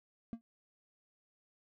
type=tone with exponential decay; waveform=triangle; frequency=230 Hz; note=A#3; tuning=23 cents flat; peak=-32 dBFS; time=0.33-0.41 s; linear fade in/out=0 ms; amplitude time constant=17 ms; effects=none